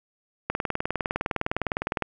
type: click train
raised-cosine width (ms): 0.5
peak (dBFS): -10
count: 31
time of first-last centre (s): 0.5-2.023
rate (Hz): 19.7
effects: none